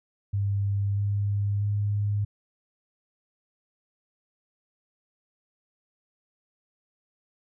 sine tone with pitch steps, 100.1 / 101.44 / 102.8 Hz, G2 / G#2 / G#2, +37 / -40 / -17 cents, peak -23 dBFS, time 0.33-2.25 s, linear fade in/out 10 ms, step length 640 ms, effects none

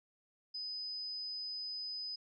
sine tone, 5010 Hz, D#8, 11 cents sharp, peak -39 dBFS, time 0.54-2.16 s, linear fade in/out 10 ms, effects none

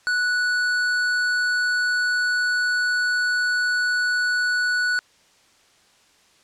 sine tone with tanh clipping, 1476 Hz, F#6, 5 cents flat, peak -21 dBFS, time 0.07-4.99 s, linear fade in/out 0 ms, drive 16 dB, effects white hiss -57 dBFS RMS until 6.43 s + low-pass 7000 Hz 12 dB/octave

